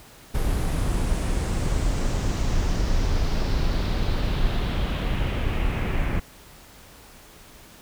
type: noise with low-pass filter sweep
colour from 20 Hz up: brown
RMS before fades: -23 dBFS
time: 0.34-6.2 s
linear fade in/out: 10 ms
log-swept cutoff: 12000 to 2300 Hz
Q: 2.3
effects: pink hiss -48 dBFS RMS until 7.81 s